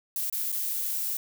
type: noise with dropouts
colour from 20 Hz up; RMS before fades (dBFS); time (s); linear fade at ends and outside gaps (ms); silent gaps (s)
violet; -30; 0.16-1.17; 2; 0.299-0.326 / 0.519-0.525
effects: none